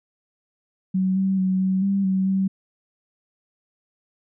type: tone with pitch steps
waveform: sine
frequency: 187.8 / 191.8 / 187.4 / 188.8 / 196.9 / 189.7 / 192 Hz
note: F#3 / G3 / F#3 / F#3 / G3 / F#3 / G3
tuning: +26 / -37 / +22 / +35 / +8 / +43 / -36 cents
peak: -18 dBFS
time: 0.94-2.48 s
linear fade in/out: 10 ms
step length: 220 ms
effects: none